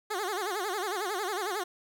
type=tone with vibrato; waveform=15% pulse; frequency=392 Hz; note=G4; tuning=in tune; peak=-24 dBFS; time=0.1-1.64 s; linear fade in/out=10 ms; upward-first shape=sine; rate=11 Hz; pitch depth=180 cents each way; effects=none